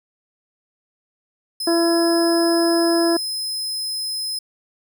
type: tone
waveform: sawtooth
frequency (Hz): 5100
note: D#8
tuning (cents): +42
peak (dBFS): -21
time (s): 1.6-4.39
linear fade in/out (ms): 5
type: harmonic tone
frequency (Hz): 336.3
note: E4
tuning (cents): +35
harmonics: 1 / 2 / 3 / 4 / 5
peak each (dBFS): -16 / -22 / -30 / -34 / -32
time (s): 1.67-3.17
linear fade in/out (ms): 5
effects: none